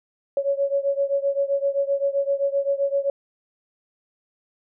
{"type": "beating tone pair", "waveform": "sine", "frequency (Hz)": [554.4, 562.1], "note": ["C#5", "C#5"], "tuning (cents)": [0, 24], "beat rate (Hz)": 7.7, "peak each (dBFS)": [-22, -24], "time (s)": [0.37, 3.1], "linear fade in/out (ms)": 2, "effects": []}